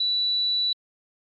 sine tone, 3950 Hz, B7, in tune, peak -21 dBFS, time 0-0.73 s, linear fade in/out 5 ms, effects Opus 48 kbps

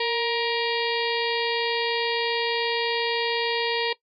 harmonic tone with a mistuned harmonic, 471.6 Hz, A#4, 20 cents sharp, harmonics 1 / 2 / 4 / 5 / 6 / 7 / 8 / 9 / 10, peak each -26 / -29 / -32 / -33 / -34 / -34 / -35 / -36 / -36 dBFS, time 0-3.93 s, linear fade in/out 5 ms, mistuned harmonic 1, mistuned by -31 cents, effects noise-tail reverb RT60 0.1 s tail -19 dB re dry

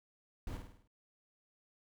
brown noise with echo, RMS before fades -41 dBFS, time 0.47-0.57 s, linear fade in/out 2 ms, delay 51 ms, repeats 6, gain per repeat -5 dB, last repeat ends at 0.876 s, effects none

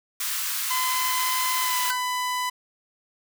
white high-pass noise, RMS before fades -28 dBFS, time 0.2-1.91 s, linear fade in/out 5 ms, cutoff 1000 Hz, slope 48 dB/octave
sawtooth tone with pitch glide, 1020 to 998.4 Hz, C6 to B5, -44 to +19 cents, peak -21 dBFS, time 0.7-2.5 s, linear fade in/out 10 ms, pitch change -37 cents, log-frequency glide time 1.59-1.79 s
square tone with exponential decay, 1521 Hz, F#6, 47 cents sharp, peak -25 dBFS, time 1.9-2.05 s, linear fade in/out 2 ms, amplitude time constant 32 ms
effects none

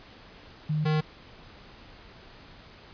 sine / square tone pair in turn, 153.1 / 154.43 Hz, D#3 / D#3, -28 / -13 cents, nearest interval unison, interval 15 cents, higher second, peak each -24 / -23 dBFS, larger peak second, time 0.69-0.85 / 0.85-1.01 s, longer neither, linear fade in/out 10 ms, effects pink hiss -50 dBFS RMS until 2.93 s + resampled to 11025 Hz

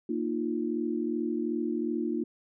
sine chord, Bb suspended fourth, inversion none, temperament equal with one note detuned, 233.1 / 306.5 / 349.2 Hz, Bb3 / Eb4 / F4, 0 / -26 / 0 cents, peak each -32 dBFS, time 0.09-2.24 s, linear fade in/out 5 ms, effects none

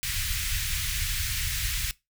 pink band-stop noise, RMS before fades -29 dBFS, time 0.03-1.91 s, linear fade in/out 0 ms, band 110 to 1800 Hz, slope 24 dB/octave, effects noise-tail reverb RT60 0.2 s tail -20 dB re dry

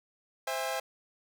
sawtooth chord, C augmented, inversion none, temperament equal with one note detuned, 523.3 / 659.3 / 811.2 Hz, C5 / E5 / G#5, 0 / 0 / -41 cents, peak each -32 dBFS, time 0.47-0.8 s, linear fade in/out 5 ms, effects none

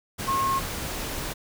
sine tone in noise, 1079 Hz, C#6, 47 cents flat, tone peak -22 dBFS, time 0.27-0.6 s, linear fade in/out 20 ms, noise pink, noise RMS -32 dBFS, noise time 0.18-1.34 s, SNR +7 dB, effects none

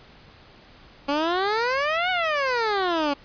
15% pulse exponential two-way sweep, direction up then down, 277.2 to 750 to 277.2 Hz, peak -15 dBFS, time 1.08-3.14 s, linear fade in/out 10 ms, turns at 2.1 s, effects pink hiss -50 dBFS RMS until 3.24 s + resampled to 11025 Hz

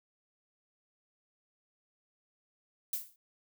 violet noise with exponential decay, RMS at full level -31 dBFS, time 2.93-3.16 s, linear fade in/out 2 ms, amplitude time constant 49 ms, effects none

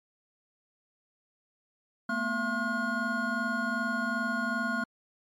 triangle tone cluster, 220.6 / 243.2 / 676 / 1071 / 1434 Hz, A3 / B3 / E5 / C6 / F6, +5 / -26 / +43 / +40 / +45 cents, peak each -33 / -33 / -36 / -35 / -29 dBFS, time 2.09-4.84 s, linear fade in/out 5 ms, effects MP3 96 kbps

